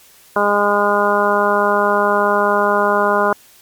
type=harmonic tone; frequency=204.7 Hz; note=G#3; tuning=25 cents flat; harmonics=1 / 2 / 3 / 4 / 5 / 6 / 7; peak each=-24 / -19 / -18 / -21 / -18 / -21 / -20 dBFS; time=0.36-3.33 s; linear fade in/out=2 ms; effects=white hiss -47 dBFS RMS until 3.61 s + MP3 96 kbps